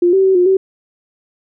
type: tone with pitch steps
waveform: sine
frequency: 350.5 / 384.4 / 381.2 / 357.6 / 382.1 Hz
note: F4 / G4 / G4 / F4 / G4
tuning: +6 / -34 / -48 / +41 / -44 cents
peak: -8 dBFS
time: 0.02-0.57 s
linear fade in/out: 5 ms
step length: 110 ms
effects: none